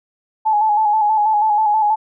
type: tone with vibrato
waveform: sine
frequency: 853 Hz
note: G#5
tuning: 46 cents sharp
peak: -12 dBFS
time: 0.45-1.96 s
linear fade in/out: 20 ms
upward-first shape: square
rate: 6.2 Hz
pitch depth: 40 cents each way
effects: none